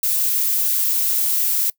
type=noise; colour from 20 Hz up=violet; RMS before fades=-19 dBFS; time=0.03-1.7 s; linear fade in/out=2 ms; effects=noise-tail reverb RT60 0.1 s tail -23 dB re dry

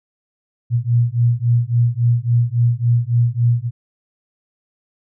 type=beating tone pair; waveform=sine; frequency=117.4 / 121 Hz; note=A#2 / B2; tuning=+13 / -35 cents; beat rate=3.6 Hz; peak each=-16 dBFS; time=0.7-3.71 s; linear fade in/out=50 ms; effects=none

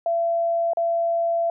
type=tone with dropouts; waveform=sine; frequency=675 Hz; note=E5; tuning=41 cents sharp; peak=-19 dBFS; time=0.06-1.5 s; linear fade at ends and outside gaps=2 ms; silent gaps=0.734-0.771 s; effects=none

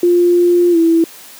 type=tone with pitch glide; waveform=sine; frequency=350.4 to 330.7 Hz; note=F4 to E4; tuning=+6 to +6 cents; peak=-7 dBFS; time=0.03-1.04 s; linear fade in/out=2 ms; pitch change=-100 cents; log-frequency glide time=0.71-0.77 s; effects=white hiss -37 dBFS RMS until 1.39 s + high-pass 200 Hz 12 dB/octave

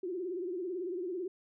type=tone with vibrato; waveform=sine; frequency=360 Hz; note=F#4; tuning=47 cents flat; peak=-34 dBFS; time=0.03-1.28 s; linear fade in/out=5 ms; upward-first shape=triangle; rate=18 Hz; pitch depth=140 cents each way; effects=none

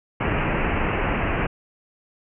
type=low-pass noise; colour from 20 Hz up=pink; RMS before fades=-23 dBFS; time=0.2-1.47 s; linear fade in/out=10 ms; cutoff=2800 Hz; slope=96 dB/octave; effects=none

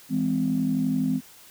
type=chord; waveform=sine; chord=E augmented; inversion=none; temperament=just; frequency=164.81 / 206 / 257.5 Hz; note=E3 / G#3 / B#3; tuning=0 / -14 / -28 cents; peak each=-28 / -27 / -23 dBFS; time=0.09-1.21 s; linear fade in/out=50 ms; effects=tanh soft clip ceiling -13 dBFS + white hiss -50 dBFS RMS until 1.5 s

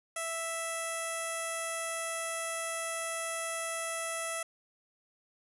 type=tone with low-pass filter; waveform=15% pulse; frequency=659.3 Hz; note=E5; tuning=in tune; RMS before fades=-36 dBFS; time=0.16-4.43 s; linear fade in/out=5 ms; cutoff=9700 Hz; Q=8.5; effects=none

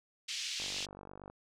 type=band-pass noise; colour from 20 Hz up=pink; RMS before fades=-39 dBFS; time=0.28-0.86 s; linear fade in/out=10 ms; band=2600 to 6400 Hz; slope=24 dB/octave
type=click train; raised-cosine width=1 ms; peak=-34 dBFS; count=35; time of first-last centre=0.6-1.3 s; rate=48.6 Hz
effects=none

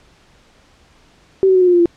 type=tone with pitch steps; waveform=sine; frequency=384 / 376.7 / 369.6 / 362.7 / 355.8 / 349.1 / 342.5 Hz; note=G4 / F#4 / F#4 / F#4 / F4 / F4 / F4; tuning=-36 / +31 / -2 / -34 / +32 / -1 / -34 cents; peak=-8 dBFS; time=1.43-1.857 s; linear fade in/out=0 ms; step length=61 ms; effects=pink hiss -51 dBFS RMS until 1.96 s + low-pass 6000 Hz 12 dB/octave

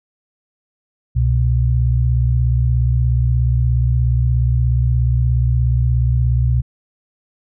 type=tone pair together; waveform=sine; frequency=65.83 / 122.7 Hz; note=C2 / B2; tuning=+11 / -11 cents; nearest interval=major seventh; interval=1078 cents; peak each=-15 dBFS; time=1.15-6.62 s; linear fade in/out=20 ms; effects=none

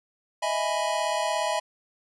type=chord; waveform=square; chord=E major seventh; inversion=third; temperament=equal; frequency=622.3 / 659.3 / 830.6 / 987.8 Hz; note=D#5 / E5 / G#5 / B5; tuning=0 / 0 / 0 / 0 cents; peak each=-31 dBFS; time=0.42-1.6 s; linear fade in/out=10 ms; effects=resampled to 24000 Hz

